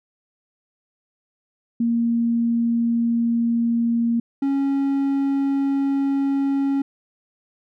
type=tone pair in turn; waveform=sine / triangle; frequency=233.3 / 275.8 Hz; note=A#3 / C#4; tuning=+2 / -9 cents; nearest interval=minor third; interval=289 cents; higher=second; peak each=-17 / -16 dBFS; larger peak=second; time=1.8-4.2 / 4.42-6.82 s; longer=neither; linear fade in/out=5 ms; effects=none